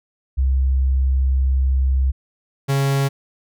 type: tone pair in turn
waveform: sine / 45% pulse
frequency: 66 / 137.84 Hz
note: C2 / C#3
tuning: +16 / -9 cents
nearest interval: octave + minor second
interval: 1275 cents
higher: second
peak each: -14 / -16 dBFS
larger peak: first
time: 0.37-2.12 / 2.68-3.09 s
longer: first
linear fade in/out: 20 ms
effects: none